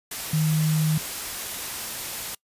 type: tone in noise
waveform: sine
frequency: 155.56 Hz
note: D#3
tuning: in tune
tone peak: -19 dBFS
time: 0.33-0.98 s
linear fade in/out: 5 ms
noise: white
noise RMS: -32 dBFS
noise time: 0.11-2.35 s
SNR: +10 dB
effects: noise-tail reverb RT60 0.1 s tail -24 dB re dry + resampled to 32000 Hz